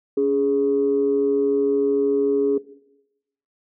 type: tone pair together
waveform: sine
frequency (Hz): 282 / 415.3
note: C#4 / G#4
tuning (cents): +30 / 0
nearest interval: perfect fifth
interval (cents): 670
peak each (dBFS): -22 / -17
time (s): 0.17-2.58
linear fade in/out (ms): 5
effects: noise-tail reverb RT60 0.9 s tail -18 dB re dry + tanh soft clip ceiling -10 dBFS